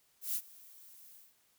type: noise with ADSR envelope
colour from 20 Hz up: violet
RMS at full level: -33 dBFS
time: 0.21-1.35 s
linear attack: 140 ms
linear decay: 61 ms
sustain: -23 dB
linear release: 180 ms
effects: white hiss -71 dBFS RMS until 1.58 s